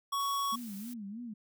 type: tone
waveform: square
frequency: 1116 Hz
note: C#6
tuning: 11 cents sharp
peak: -31 dBFS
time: 0.12-0.56 s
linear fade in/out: 10 ms
type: noise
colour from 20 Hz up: blue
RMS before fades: -50 dBFS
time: 0.19-0.94 s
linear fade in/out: 10 ms
type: tone with vibrato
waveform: sine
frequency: 218.9 Hz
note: A3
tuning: 9 cents flat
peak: -39 dBFS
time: 0.52-1.34 s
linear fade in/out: 10 ms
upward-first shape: sine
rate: 3.2 Hz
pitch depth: 190 cents each way
effects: none